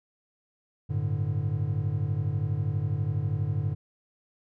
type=chord; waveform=triangle; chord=G suspended second; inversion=none; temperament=just; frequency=98 / 110.25 / 147 Hz; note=G2 / A2 / D3; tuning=0 / +4 / +2 cents; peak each=-28 dBFS; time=0.89-3.75 s; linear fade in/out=20 ms; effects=none